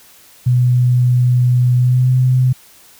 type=tone with pitch glide; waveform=sine; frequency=124.1 to 127.74 Hz; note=B2 to C3; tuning=+9 to -41 cents; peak=-9 dBFS; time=0.46-2.53 s; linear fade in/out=10 ms; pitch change=+50 cents; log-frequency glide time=1.79-2.1 s; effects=white hiss -45 dBFS RMS until 2.99 s